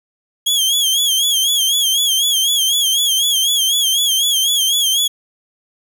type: tone with vibrato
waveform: sawtooth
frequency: 3261 Hz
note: G#7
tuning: 32 cents flat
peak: -10 dBFS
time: 0.46-5.08 s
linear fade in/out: 10 ms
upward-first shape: sine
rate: 4 Hz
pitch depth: 89 cents each way
effects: 8-bit